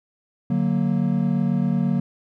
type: chord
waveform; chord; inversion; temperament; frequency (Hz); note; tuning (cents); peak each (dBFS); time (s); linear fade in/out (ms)
triangle; D augmented; none; equal; 146.83 / 185 / 233.1; D3 / F#3 / A#3; 0 / 0 / 0; -22 / -20 / -21; 0.5-2; 5
effects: none